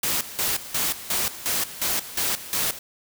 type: noise with tremolo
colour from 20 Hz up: white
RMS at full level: -24 dBFS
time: 0.03-2.79 s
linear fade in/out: 5 ms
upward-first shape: square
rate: 2.8 Hz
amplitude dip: 80%
effects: none